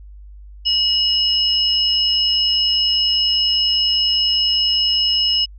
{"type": "tone pair together", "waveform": "sine", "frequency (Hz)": [2910, 5185], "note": ["F#7", "E8"], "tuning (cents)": [-29, -29], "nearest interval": "minor seventh", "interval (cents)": 1000, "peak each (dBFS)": -17, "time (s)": [0.65, 5.46], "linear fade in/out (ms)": 20, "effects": ["added 50 Hz sine -36 dBFS peak until 5.58 s"]}